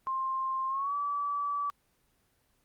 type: tone with pitch glide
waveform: sine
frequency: 1056 to 1151.6 Hz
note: C6 to D6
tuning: +16 to -34 cents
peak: -29 dBFS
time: 0.07-1.7 s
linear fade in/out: 0 ms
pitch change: +150 cents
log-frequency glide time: 0.68-0.95 s
effects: pink hiss -71 dBFS RMS until 2.64 s + Opus 24 kbps